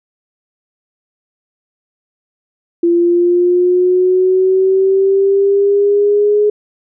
sine linear sweep, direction up, 341.2 to 419.2 Hz, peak -8 dBFS, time 2.83-6.5 s, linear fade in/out 5 ms, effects none

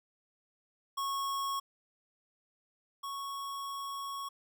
square tone pair in turn, 1100 / 1107 Hz, C#6 / C#6, -14 / -3 cents, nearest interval unison, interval 11 cents, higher second, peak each -33 / -38 dBFS, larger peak first, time 0.97-1.6 / 3.03-4.29 s, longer second, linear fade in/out 10 ms, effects none

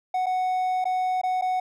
triangle tone with dropouts, 740 Hz, F#5, in tune, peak -20 dBFS, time 0.14-1.6 s, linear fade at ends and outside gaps 5 ms, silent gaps 0.26-0.265 / 0.843-0.853 / 1.215-1.234 / 1.413-1.421 s, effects none

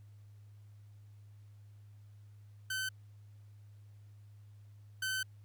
sawtooth tone pair in turn, 1529 / 1529 Hz, G6 / G6, -44 / -44 cents, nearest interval unison, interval 0 cents, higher neither, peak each -31 / -30 dBFS, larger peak second, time 2.7-2.89 / 5.02-5.23 s, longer second, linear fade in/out 5 ms, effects added 103 Hz sine -53 dBFS peak until 5.44 s + pink hiss -75 dBFS RMS until 5.44 s

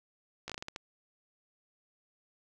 slowing click train, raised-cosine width 0.2 ms, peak -22 dBFS, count 8, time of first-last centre 0.48-0.761 s, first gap 16 ms, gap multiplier 1.3, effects none

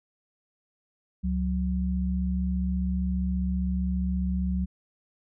sine tone pair together, 69.3 / 184.32 Hz, C#2 / F#3, 0 / -6 cents, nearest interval octave + perfect fourth, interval 1694 cents, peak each -27 dBFS, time 1.23-4.66 s, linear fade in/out 20 ms, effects none

